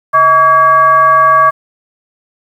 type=tone with frequency modulation; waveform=sine; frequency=1137 Hz; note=C#6; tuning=44 cents sharp; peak=-4 dBFS; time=0.13-1.51 s; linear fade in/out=20 ms; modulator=501 Hz; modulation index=0.63; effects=7-bit